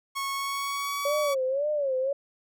sawtooth tone with pitch glide, 1100 to 1134.9 Hz, C#6 to C#6, -14 to +40 cents, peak -25 dBFS, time 0.15-1.35 s, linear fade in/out 20 ms, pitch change +54 cents, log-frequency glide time 0.32-1.02 s
sine tone with vibrato, 558 Hz, C#5, 11 cents sharp, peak -24 dBFS, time 1.05-2.13 s, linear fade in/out 5 ms, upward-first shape sine, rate 1.9 Hz, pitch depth 140 cents each way
effects none

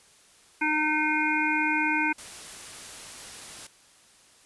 harmonic tone, 306 Hz, D#4, 29 cents flat, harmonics 1 / 3 / 5 / 7 / 8, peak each -29 / -29 / -29 / -29 / -29 dBFS, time 0.61-2.13 s, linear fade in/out 10 ms
white noise, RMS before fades -42 dBFS, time 2.18-3.67 s, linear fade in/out 5 ms
effects white hiss -57 dBFS RMS until 4.45 s + resampled to 24000 Hz

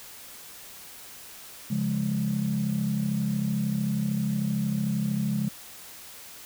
sine chord, Db major, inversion none, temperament equal, 138.59 / 174.61 / 207.7 Hz, Db3 / F3 / Ab3, 0 / 0 / 0 cents, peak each -29 / -30 / -26 dBFS, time 1.7-5.49 s, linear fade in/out 10 ms, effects tanh soft clip ceiling -17 dBFS + white hiss -45 dBFS RMS until 6.45 s

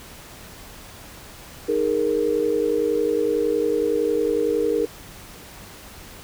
sine chord, D# suspended fourth, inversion none, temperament equal, 311.1 / 415.3 / 466.2 Hz, D#4 / G#4 / A#4, 0 / 0 / 0 cents, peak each -26 / -23 / -21 dBFS, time 1.68-4.86 s, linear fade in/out 10 ms, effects pink hiss -42 dBFS RMS until 6.23 s

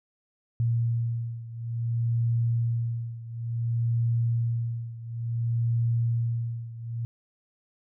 sine beating tone pair, 116.54 / 117.11 Hz, A#2 / A#2, 0 / +8 cents, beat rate 0.57 Hz, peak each -26 / -29 dBFS, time 0.6-7.05 s, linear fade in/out 0 ms, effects none

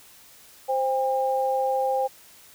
sine tone pair together, 523.3 / 803.4 Hz, C5 / G5, 0 / +42 cents, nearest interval perfect fifth, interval 742 cents, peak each -24 dBFS, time 0.68-2.08 s, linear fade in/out 20 ms, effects white hiss -51 dBFS RMS until 2.54 s

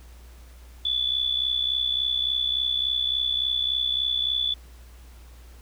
sine tone with amplitude modulation, 3459 Hz, A7, 30 cents flat, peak -19 dBFS, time 0.85-4.54 s, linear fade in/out 5 ms, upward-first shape sine, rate 63.5 Hz, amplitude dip 70%, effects added 60 Hz sine -44 dBFS peak until 5.61 s + pink hiss -55 dBFS RMS until 5.61 s

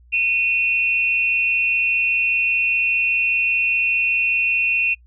sine tone pair together, 2489 / 2714 Hz, D#7 / E7, 0 / +50 cents, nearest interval minor second, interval 150 cents, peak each -19 dBFS, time 0.12-4.95 s, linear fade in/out 20 ms, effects noise-tail reverb RT60 0.1 s tail -25 dB re dry + added 60 Hz sine -47 dBFS peak until 5.06 s

